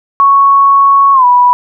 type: tone with pitch glide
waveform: sine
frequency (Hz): 1108.7 to 982.1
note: C#6 to B5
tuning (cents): 0 to -10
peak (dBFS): -3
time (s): 0.2-1.53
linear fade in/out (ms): 0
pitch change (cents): -210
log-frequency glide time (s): 1.13-1.25
effects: none